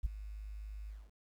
sine tone with ADSR envelope, 51.91 Hz, G#1, in tune, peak -24 dBFS, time 0.03-1.11 s, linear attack 24 ms, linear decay 11 ms, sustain -18 dB, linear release 220 ms, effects tanh soft clip ceiling -26 dBFS + 11-bit

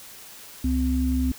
sine tone pair together, 68 / 256.2 Hz, C#2 / C4, -33 / -36 cents, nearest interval octave + major seventh, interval 2297 cents, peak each -23 dBFS, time 0.64-1.32 s, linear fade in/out 5 ms, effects white hiss -44 dBFS RMS until 1.38 s

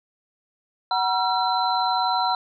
sine tone cluster, 747 / 955 / 1359 / 4039 Hz, F#5 / A#5 / F6 / B7, +16 / +42 / -48 / +38 cents, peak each -24 / -23 / -28 / -28 dBFS, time 0.91-2.35 s, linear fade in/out 2 ms, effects none

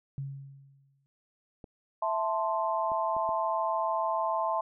sine tone with exponential decay, 137.8 Hz, C#3, 10 cents flat, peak -31 dBFS, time 0.18-1.06 s, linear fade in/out 0 ms, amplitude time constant 190 ms
clicks, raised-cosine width 2 ms, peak -32 dBFS, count 4, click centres 1.642 / 2.918 / 3.166 / 3.291 s
sine chord, A minor, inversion second, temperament equal, 659.3 / 880 / 1046.5 Hz, E5 / A5 / C6, 0 / 0 / 0 cents, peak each -31 dBFS, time 2.02-4.61 s, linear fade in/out 5 ms
effects none

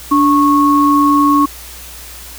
sine tone pair together, 290.8 / 1100 Hz, D4 / C#6, -17 / -14 cents, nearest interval octave + major seventh, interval 2303 cents, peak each -10 dBFS, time 0.11-1.46 s, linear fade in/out 10 ms, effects added 60 Hz sine -36 dBFS peak until 2.38 s + white hiss -33 dBFS RMS until 2.38 s

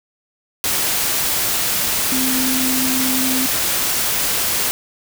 sine tone in noise, 258.6 Hz, C4, 20 cents flat, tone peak -20 dBFS, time 2.12-3.46 s, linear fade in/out 0 ms, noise white, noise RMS -19 dBFS, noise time 0.64-4.71 s, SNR -4 dB, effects none

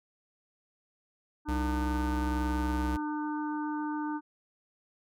harmonic tone, 301.2 Hz, D4, 44 cents sharp, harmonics 1 / 3 / 4 / 5, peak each -32 / -37 / -44 / -44 dBFS, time 1.45-4.21 s, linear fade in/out 50 ms
square tone with pitch glide, 64.9 to 64.34 Hz, C2 to C2, -13 to -28 cents, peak -31 dBFS, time 1.48-2.97 s, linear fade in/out 10 ms, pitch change -15 cents, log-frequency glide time 1.69-2.7 s
effects none

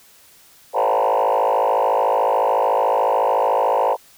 sine tone with frequency modulation, 721 Hz, F#5, 45 cents flat, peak -13 dBFS, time 0.73-3.97 s, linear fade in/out 50 ms, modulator 53.8 Hz, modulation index 4.7, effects tanh soft clip ceiling -12 dBFS + white hiss -50 dBFS RMS until 4.17 s

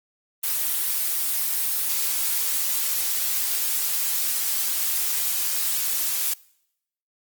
blue noise, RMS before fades -24 dBFS, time 0.43-6.34 s, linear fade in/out 10 ms, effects noise-tail reverb RT60 0.8 s tail -24 dB re dry + Opus 24 kbps

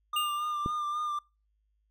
triangle tone with vibrato, 1200 Hz, D6, 37 cents sharp, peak -28 dBFS, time 0.13-1.19 s, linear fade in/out 5 ms, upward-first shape sine, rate 3.7 Hz, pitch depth 29 cents each way
square tone with exponential decay, 2811 Hz, F7, 11 cents sharp, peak -27 dBFS, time 0.16-0.72 s, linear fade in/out 5 ms, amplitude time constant 120 ms
click, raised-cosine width 3 ms, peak -19 dBFS, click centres 0.661 s
effects noise-tail reverb RT60 0.3 s tail -24 dB re dry + added 52 Hz sine -70 dBFS peak until 1.9 s

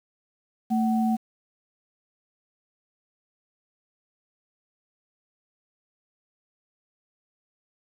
sine tone pair together, 223.3 / 751.1 Hz, A3 / F#5, +26 / +26 cents, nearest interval octave + major sixth, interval 2100 cents, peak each -21 / -28 dBFS, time 0.7-1.17 s, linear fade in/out 20 ms, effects 8-bit

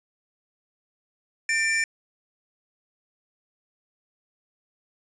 square tone pair together, 1799 / 2347 Hz, A6 / D7, +38 / -2 cents, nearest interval perfect fourth, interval 460 cents, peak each -25 dBFS, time 1.49-1.84 s, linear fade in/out 2 ms, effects resampled to 22050 Hz + 8-bit

